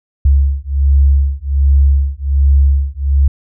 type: beating tone pair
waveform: sine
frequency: 68.7 / 70 Hz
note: C#2 / C#2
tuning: -15 / +18 cents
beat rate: 1.3 Hz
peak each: -11 dBFS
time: 0.25-3.28 s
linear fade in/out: 5 ms
effects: none